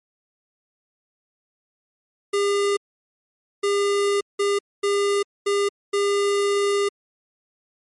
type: tone bursts at uneven times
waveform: square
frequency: 403.3 Hz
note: G4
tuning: 49 cents sharp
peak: -19 dBFS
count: 6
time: 2.33-2.77 / 3.63-4.21 / 4.39-4.59 / 4.83-5.23 / 5.46-5.69 / 5.93-6.89 s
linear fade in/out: 10 ms
effects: MP3 48 kbps